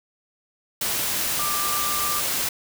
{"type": "tone in noise", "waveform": "sine", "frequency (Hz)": 1185, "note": "D6", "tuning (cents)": 15, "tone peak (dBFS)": -27, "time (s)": [1.39, 2.2], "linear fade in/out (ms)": 5, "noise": "white", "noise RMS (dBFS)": -25, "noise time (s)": [0.81, 2.49], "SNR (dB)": -5, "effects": []}